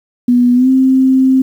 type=tone with pitch glide; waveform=sine; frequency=244.8 to 262.4 Hz; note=B3 to C4; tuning=-15 to +5 cents; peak=-6 dBFS; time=0.28-1.42 s; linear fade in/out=5 ms; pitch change=+120 cents; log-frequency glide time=0.54-0.69 s; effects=7-bit